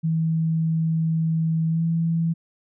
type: tone with pitch glide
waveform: sine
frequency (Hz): 161.7 to 165.29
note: E3 to E3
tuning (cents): -33 to +5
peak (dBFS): -19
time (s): 0.03-2.34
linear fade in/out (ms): 20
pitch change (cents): +38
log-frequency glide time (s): 1.69-1.83
effects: none